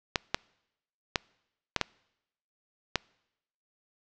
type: clicks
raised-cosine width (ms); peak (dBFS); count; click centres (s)
0.2; -7; 6; 0.158 / 0.345 / 1.158 / 1.763 / 1.813 / 2.957
effects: noise-tail reverb RT60 0.9 s tail -26 dB re dry + low-pass 6000 Hz 12 dB/octave